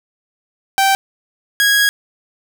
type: tone pair in turn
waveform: sawtooth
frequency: 779 / 1650.6 Hz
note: G5 / G#6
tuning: -11 / -11 cents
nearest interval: octave + minor second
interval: 1300 cents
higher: second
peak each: -7 dBFS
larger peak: neither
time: 0.78-0.95 / 1.6-1.89 s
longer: second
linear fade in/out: 0 ms
effects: none